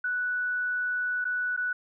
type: tone with dropouts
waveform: sine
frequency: 1480 Hz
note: F#6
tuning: in tune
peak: -26 dBFS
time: 0.04-1.73 s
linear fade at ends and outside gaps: 5 ms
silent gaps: 1.244-1.251 / 1.565-1.574 s
effects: none